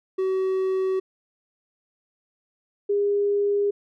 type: tone pair in turn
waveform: triangle / sine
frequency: 378.5 / 406.3 Hz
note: F#4 / G#4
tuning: +39 / -38 cents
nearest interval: minor second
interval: 123 cents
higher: second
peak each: -19 dBFS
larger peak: neither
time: 0.18-1 / 2.89-3.71 s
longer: neither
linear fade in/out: 10 ms
effects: none